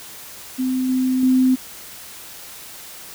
sine tone with level steps, 257.6 Hz, C4, 27 cents flat, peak -18 / -16 / -12 dBFS, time 0.58-1.56 s, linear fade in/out 20 ms, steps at 0.89 / 1.23 s, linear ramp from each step 2 ms, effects white hiss -38 dBFS RMS until 3.14 s

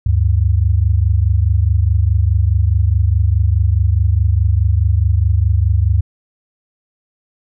sine tone pair together, 74.02 / 98.8 Hz, D2 / G2, +14 / +14 cents, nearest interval perfect fourth, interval 500 cents, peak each -13 dBFS, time 0.06-6.01 s, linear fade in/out 5 ms, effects none

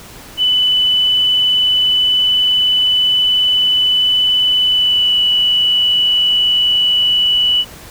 sine tone with pitch glide, 2993 to 2957 Hz, F#7 to F#7, +19 to -2 cents, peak -10 dBFS, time 0.37-7.65 s, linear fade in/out 50 ms, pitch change -21 cents, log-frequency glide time 4.69-5.19 s, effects pink hiss -36 dBFS RMS until 7.9 s

